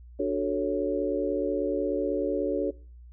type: chord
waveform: sine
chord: D major seventh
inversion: none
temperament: equal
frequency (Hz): 293.7 / 370 / 440 / 554.4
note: D4 / F#4 / A4 / C#5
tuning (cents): 0 / 0 / 0 / 0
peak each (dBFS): -30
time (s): 0.19-2.71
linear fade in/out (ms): 10
effects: noise-tail reverb RT60 0.4 s tail -21 dB re dry + added 60 Hz sine -45 dBFS peak until 3.12 s